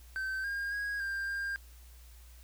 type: tone with pitch steps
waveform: triangle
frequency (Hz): 1545 / 1615 / 1647 / 1590 / 1600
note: G6 / G#6 / G#6 / G6 / G6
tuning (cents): -26 / -49 / -15 / +24 / +35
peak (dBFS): -31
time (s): 0.16-1.56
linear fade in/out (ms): 0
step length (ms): 280
effects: added 60 Hz sine -51 dBFS peak until 2.43 s + white hiss -61 dBFS RMS until 2.43 s